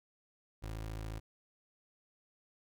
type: tone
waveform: 25% pulse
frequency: 54.2 Hz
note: A1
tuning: 25 cents flat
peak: -36 dBFS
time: 0.62-1.2 s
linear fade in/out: 20 ms
effects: none